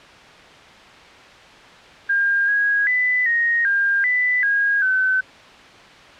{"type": "tone with pitch steps", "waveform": "sine", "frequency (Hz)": [1608, 1649, 1997, 1868, 1604, 1991, 1635, 1523], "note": ["G6", "G#6", "B6", "A#6", "G6", "B6", "G#6", "F#6"], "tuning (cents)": [44, -13, 19, 3, 39, 14, -28, 50], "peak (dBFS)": -15, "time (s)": [2.09, 5.21], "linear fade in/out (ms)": 10, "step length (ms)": 390, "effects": ["white hiss -43 dBFS RMS until 6.19 s", "low-pass 3000 Hz 12 dB/octave"]}